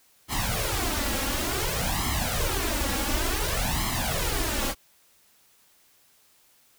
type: noise with flanger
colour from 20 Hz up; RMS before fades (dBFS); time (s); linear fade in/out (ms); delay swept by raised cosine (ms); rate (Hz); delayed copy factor
pink; -27; 0.28-4.75; 50; 0.96 to 3.66; 0.56; +0.8
effects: white hiss -61 dBFS RMS until 6.78 s